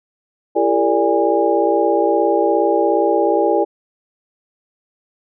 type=tone cluster; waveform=sine; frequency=336.2 / 398.6 / 455.6 / 585 / 819 Hz; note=E4 / G4 / A#4 / D5 / G#5; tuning=+34 / +29 / -40 / -7 / -24 cents; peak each=-19 dBFS; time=0.55-3.65 s; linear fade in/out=20 ms; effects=none